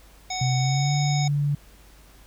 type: harmonic tone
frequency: 744 Hz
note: F#5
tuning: 9 cents sharp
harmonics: 1 / 3 / 5 / 7 / 9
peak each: -30 / -35 / -35 / -35 / -34 dBFS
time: 0.3-1.28 s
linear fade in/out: 5 ms
type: tone with pitch glide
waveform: sine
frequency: 129.5 to 144.52 Hz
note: C3 to D3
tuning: -17 to -27 cents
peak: -20 dBFS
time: 0.41-1.55 s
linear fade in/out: 5 ms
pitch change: +190 cents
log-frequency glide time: 0.57-0.93 s
effects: added 50 Hz sine -50 dBFS peak until 2.26 s + pink hiss -54 dBFS RMS until 2.26 s